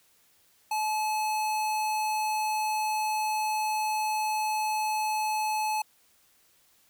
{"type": "tone", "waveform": "square", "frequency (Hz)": 860, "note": "A5", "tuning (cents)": -40, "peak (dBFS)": -27, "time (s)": [0.71, 5.82], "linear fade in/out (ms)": 5, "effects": ["white hiss -64 dBFS RMS until 6.89 s"]}